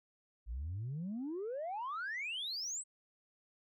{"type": "exponential sweep", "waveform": "sine", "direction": "up", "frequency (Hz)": [51.91, 8372], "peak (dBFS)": -36, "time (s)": [0.46, 2.84], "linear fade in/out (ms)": 50, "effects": ["tanh soft clip ceiling -35 dBFS"]}